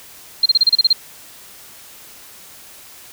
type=tone bursts; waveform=sine; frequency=4186 Hz; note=C8; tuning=in tune; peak=-8 dBFS; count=9; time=0.43-0.93 s; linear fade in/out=5 ms; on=28 ms; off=31 ms; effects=white hiss -41 dBFS RMS until 3.12 s